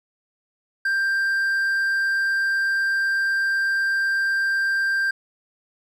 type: tone with hard clipping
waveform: triangle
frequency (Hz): 1582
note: G6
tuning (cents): +15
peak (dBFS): -20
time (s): 0.85-5.11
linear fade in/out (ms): 5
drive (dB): 6
effects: none